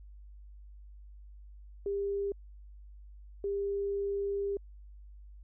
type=tone bursts at uneven times; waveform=sine; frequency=399.9 Hz; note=G4; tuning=35 cents sharp; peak=-30 dBFS; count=2; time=1.86-2.32 / 3.44-4.57 s; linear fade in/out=2 ms; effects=added 50 Hz sine -48 dBFS peak until 5.43 s